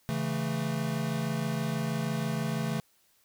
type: chord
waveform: square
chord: A major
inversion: first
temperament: equal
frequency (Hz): 138.59 / 164.81 / 220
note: C#3 / E3 / A3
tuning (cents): 0 / 0 / 0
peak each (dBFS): -34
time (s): 0.09-2.8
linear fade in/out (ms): 0
effects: white hiss -67 dBFS RMS until 3.24 s